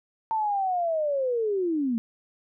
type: linear sweep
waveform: sine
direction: down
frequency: 900 to 220 Hz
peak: -23 dBFS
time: 0.31-1.98 s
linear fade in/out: 0 ms
effects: none